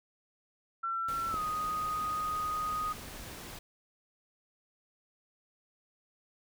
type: tone with pitch glide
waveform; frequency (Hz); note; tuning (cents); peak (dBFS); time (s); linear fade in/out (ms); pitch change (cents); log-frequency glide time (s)
sine; 1349 to 1244.2; E6 to D#6; +40 to 0; -31; 0.83-2.93; 10; -140; 1.29-1.39
type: noise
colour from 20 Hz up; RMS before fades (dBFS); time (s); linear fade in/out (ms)
pink; -45; 1.08-3.59; 5
type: click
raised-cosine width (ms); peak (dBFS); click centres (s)
2; -25; 1.342
effects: none